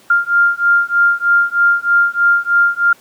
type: beating tone pair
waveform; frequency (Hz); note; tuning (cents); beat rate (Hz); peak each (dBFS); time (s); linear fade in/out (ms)
sine; 1396.9 / 1400.1; F6 / F6; 0 / +4; 3.2; -13; 0.1-2.93; 5
effects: pink hiss -47 dBFS RMS until 3 s + high-pass 200 Hz 12 dB/octave